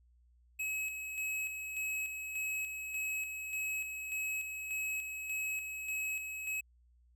square tone with tremolo, 2563 Hz, E7, 49 cents flat, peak -35 dBFS, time 0.59-6.61 s, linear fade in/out 10 ms, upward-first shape square, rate 1.7 Hz, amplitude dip 45%, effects added 60 Hz sine -63 dBFS peak until 7.15 s

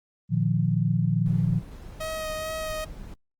sine chord, Bb suspended fourth, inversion none, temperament equal with one note detuned, 116.54 / 152.01 / 174.61 Hz, Bb2 / Eb3 / F3, 0 / -40 / 0 cents, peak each -25 dBFS, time 0.29-1.62 s, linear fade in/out 50 ms
brown noise, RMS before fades -40 dBFS, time 1.26-3.14 s, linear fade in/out 2 ms
sawtooth tone with vibrato, 630 Hz, D#5, 21 cents sharp, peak -26 dBFS, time 2-2.85 s, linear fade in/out 10 ms, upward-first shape sine, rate 2.3 Hz, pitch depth 15 cents each way
clicks, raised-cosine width 3 ms, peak -34 dBFS, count 3, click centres 2.301 / 2.729 / 3.012 s
effects Opus 24 kbps

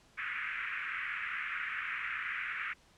white band-pass noise, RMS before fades -38 dBFS, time 0.17-2.74 s, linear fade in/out 20 ms, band 1300 to 2400 Hz, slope 48 dB/octave, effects pink hiss -64 dBFS RMS until 2.97 s + low-pass 8000 Hz 12 dB/octave

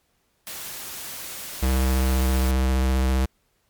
white noise, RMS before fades -35 dBFS, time 0.47-2.51 s, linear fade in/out 0 ms
square tone with vibrato, 65.1 Hz, C2, 8 cents flat, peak -19 dBFS, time 1.62-3.26 s, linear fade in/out 10 ms, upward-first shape square, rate 15 Hz, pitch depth 15 cents each way
effects pink hiss -68 dBFS RMS until 3.69 s + MP3 96 kbps

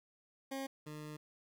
20% pulse tone pair in turn, 270 / 151.53 Hz, C#4 / D#3, -45 / -45 cents, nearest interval minor seventh, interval 1000 cents, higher first, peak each -34 / -40 dBFS, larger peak first, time 0.51-0.67 / 0.86-1.17 s, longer second, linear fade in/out 10 ms, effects 12-bit

